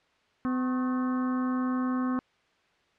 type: harmonic tone with a mistuned harmonic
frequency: 254.1 Hz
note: B3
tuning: 49 cents sharp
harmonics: 1 / 2 / 3 / 4 / 5 / 6 / 7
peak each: -26 / -42 / -44 / -37 / -40 / -45 / -51 dBFS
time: 0.45-2.19 s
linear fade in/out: 0 ms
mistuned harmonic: 4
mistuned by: +110 cents
effects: white hiss -66 dBFS RMS until 2.98 s + low-pass 3000 Hz 12 dB/octave